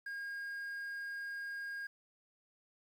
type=tone with quantisation; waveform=triangle; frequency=1623 Hz; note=G#6; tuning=40 cents flat; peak=-38 dBFS; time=0.06-1.87 s; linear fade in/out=5 ms; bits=11; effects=none